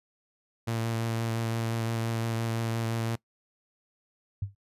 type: tone with vibrato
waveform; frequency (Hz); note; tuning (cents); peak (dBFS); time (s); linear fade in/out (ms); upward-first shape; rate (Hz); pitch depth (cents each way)
sawtooth; 114.2; A#2; -35; -24; 0.67-3.16; 10; triangle; 5.8; 20
type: tone with exponential decay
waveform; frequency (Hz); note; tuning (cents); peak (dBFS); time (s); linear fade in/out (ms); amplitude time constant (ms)
sine; 99.2; G2; +21; -25; 4.42-4.55; 5; 27
effects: noise-tail reverb RT60 0.1 s tail -22 dB re dry + resampled to 32000 Hz